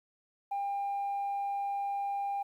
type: tone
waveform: sine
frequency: 800 Hz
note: G5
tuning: 35 cents sharp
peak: -29 dBFS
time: 0.51-2.43 s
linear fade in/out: 10 ms
effects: tanh soft clip ceiling -29 dBFS + 11-bit